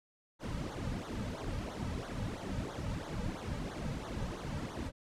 brown noise with flanger, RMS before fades -39 dBFS, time 0.39-4.92 s, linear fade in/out 50 ms, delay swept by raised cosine 0.38 to 2.88 ms, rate 3 Hz, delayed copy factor -0.95, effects low-pass 9000 Hz 12 dB/octave

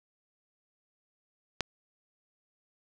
click, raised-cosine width 0.2 ms, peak -11 dBFS, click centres 1.607 s, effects none

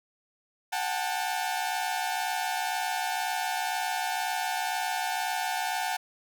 sawtooth tone cluster, 734 / 796 / 883 Hz, F#5 / G5 / A5, -14 / +26 / +6 cents, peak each -28 / -30 / -29 dBFS, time 0.72-5.97 s, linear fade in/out 10 ms, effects none

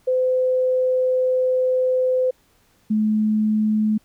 sine tone pair in turn, 511 / 214.8 Hz, C5 / A3, -41 / -41 cents, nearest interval octave + minor third, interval 1500 cents, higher first, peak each -16 dBFS, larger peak neither, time 0.07-2.31 / 2.9-3.98 s, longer first, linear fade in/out 10 ms, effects pink hiss -60 dBFS RMS until 4.04 s

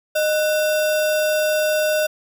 sine tone with sample-and-hold, 615 Hz, D#5, 20 cents flat, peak -16 dBFS, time 0.15-2.07 s, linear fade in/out 10 ms, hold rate 2100 Hz, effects none

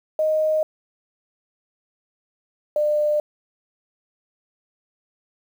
sine tone pair in turn, 622.3 / 598.6 Hz, D#5 / D5, 0 / +33 cents, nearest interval minor second, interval 67 cents, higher first, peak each -17 dBFS, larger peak neither, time 0.19-0.63 / 2.76-3.2 s, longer neither, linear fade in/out 2 ms, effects 8-bit

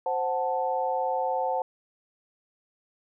sine chord, F# diminished, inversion second, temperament equal, 523.3 / 740 / 880 Hz, C5 / F#5 / A5, 0 / 0 / 0 cents, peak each -29 dBFS, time 0.06-1.62 s, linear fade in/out 2 ms, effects none

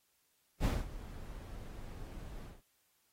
brown noise with ADSR envelope, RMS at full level -28 dBFS, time 0.6-2.62 s, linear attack 43 ms, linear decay 210 ms, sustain -18 dB, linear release 170 ms, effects white hiss -75 dBFS RMS until 3.12 s + AAC 48 kbps

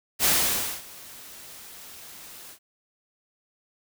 white noise with ADSR envelope, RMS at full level -20 dBFS, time 0.19-2.59 s, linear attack 55 ms, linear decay 570 ms, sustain -24 dB, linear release 81 ms, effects none

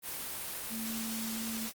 sine tone in noise, 224.5 Hz, A3, 35 cents sharp, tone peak -37 dBFS, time 0.69-1.7 s, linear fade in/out 50 ms, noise white, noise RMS -39 dBFS, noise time 0.02-1.73 s, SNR -1 dB, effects Opus 32 kbps

